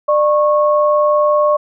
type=tone pair together; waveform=sine; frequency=597 / 1097.4 Hz; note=D5 / C#6; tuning=+28 / -18 cents; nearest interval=major seventh; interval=1054 cents; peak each=-11 / -15 dBFS; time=0.08-1.57 s; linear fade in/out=10 ms; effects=none